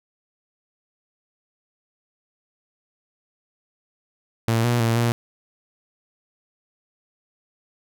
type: tone with pitch steps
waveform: sawtooth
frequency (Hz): 114.1 / 120.3 / 114.7 / 118.1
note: A#2 / B2 / A#2 / A#2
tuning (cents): -37 / -45 / -28 / +23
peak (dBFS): -14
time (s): 4.48-5.12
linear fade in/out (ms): 0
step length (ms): 160
effects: none